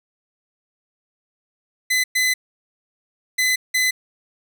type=tone bursts at uneven times; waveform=sawtooth; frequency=2019 Hz; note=B6; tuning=38 cents sharp; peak=-13 dBFS; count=4; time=1.9-2.04 / 2.15-2.34 / 3.38-3.56 / 3.74-3.91 s; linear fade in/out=10 ms; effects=none